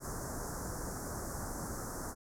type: band-stop noise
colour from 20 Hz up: pink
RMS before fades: -40 dBFS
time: 0-2.15 s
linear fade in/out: 50 ms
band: 1600 to 5600 Hz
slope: 48 dB/octave
effects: low-pass 12000 Hz 12 dB/octave